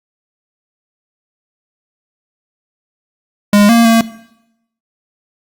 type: tone with pitch steps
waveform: square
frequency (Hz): 205.4 / 232.2 / 227.7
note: G#3 / A#3 / A#3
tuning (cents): -19 / -7 / -40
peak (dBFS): -6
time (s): 3.53-4.01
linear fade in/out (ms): 2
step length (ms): 160
effects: noise-tail reverb RT60 0.8 s tail -17 dB re dry + Opus 48 kbps